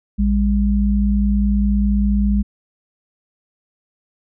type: tone pair together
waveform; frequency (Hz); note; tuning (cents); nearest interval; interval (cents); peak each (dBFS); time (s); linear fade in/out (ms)
sine; 57.36 / 202.4; A#1 / G#3; -27 / -44; octave + minor seventh; 2183; -16; 0.18-2.43; 20
effects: none